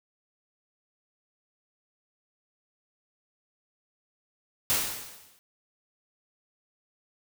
white noise with exponential decay, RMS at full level -23 dBFS, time 4.7-5.39 s, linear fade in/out 0 ms, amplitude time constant 150 ms, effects none

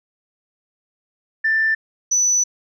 sine tone pair in turn, 1775 / 5970 Hz, A6 / F#8, +15 / +15 cents, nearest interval octave + major sixth, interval 2100 cents, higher second, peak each -14 / -13 dBFS, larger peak second, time 1.44-1.75 / 2.11-2.44 s, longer second, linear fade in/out 10 ms, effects tanh soft clip ceiling -10 dBFS

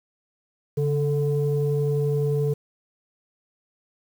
sine tone pair together, 142.82 / 440 Hz, D3 / A4, -48 / 0 cents, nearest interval octave + perfect fifth, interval 1948 cents, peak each -21 / -23 dBFS, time 0.77-2.54 s, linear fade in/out 10 ms, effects tanh soft clip ceiling -14 dBFS + 8-bit

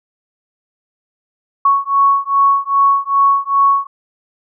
sine beating tone pair, 1108.7 / 1111.2 Hz, C#6 / C#6, 0 / +4 cents, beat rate 2.5 Hz, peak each -13 dBFS, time 1.65-3.87 s, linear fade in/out 5 ms, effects none

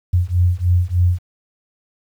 sine beating tone pair, 87.31 / 90.61 Hz, F2 / F#2, 0 / -36 cents, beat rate 3.3 Hz, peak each -16 dBFS, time 0.13-1.19 s, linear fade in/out 10 ms, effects 8-bit

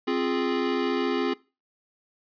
square chord, F minor, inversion second, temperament equal with one note detuned, 263.7 / 349.2 / 415.3 Hz, C4 / F4 / Ab4, +14 / 0 / 0 cents, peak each -28 / -29 / -29 dBFS, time 0.07-1.34 s, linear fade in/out 10 ms, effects noise-tail reverb RT60 0.3 s tail -21 dB re dry + resampled to 11025 Hz

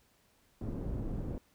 pink low-pass noise, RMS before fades -37 dBFS, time 0.61-1.38 s, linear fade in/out 0 ms, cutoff 370 Hz, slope 12 dB/octave, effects pink hiss -69 dBFS RMS until 1.54 s

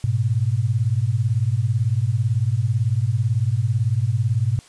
sine beating tone pair, 104.4 / 122.4 Hz, G#2 / B2, +10 / -15 cents, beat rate 18 Hz, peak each -20 dBFS, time 0.04-4.59 s, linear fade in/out 0 ms, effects white hiss -49 dBFS RMS until 4.68 s + resampled to 22050 Hz

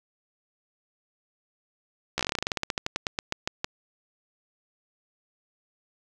slowing click train, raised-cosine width 0.2 ms, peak -9 dBFS, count 24, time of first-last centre 2.18-3.644 s, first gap 14 ms, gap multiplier 1.12, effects none

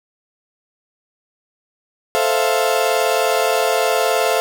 35% pulse chord, F major seventh, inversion first, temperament equal, 440 / 523.3 / 659.3 / 698.5 Hz, A4 / C5 / E5 / F5, 0 / 0 / 0 / 0 cents, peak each -19 dBFS, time 2.15-4.4 s, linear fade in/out 0 ms, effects none

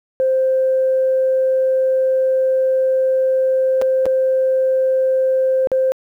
sine tone with dropouts, 523.3 Hz, C5, in tune, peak -12 dBFS, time 0.2-5.92 s, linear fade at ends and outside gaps 0 ms, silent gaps 3.815-3.82 / 4.056-4.064 / 5.672-5.717 s, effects tanh soft clip ceiling -8 dBFS + 9-bit

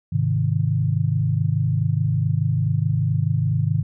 sine chord, Ab major, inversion none, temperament equal, 103.83 / 130.81 / 155.56 Hz, Ab2 / C3 / Eb3, 0 / 0 / 0 cents, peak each -22 dBFS, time 0.12-3.83 s, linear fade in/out 10 ms, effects none

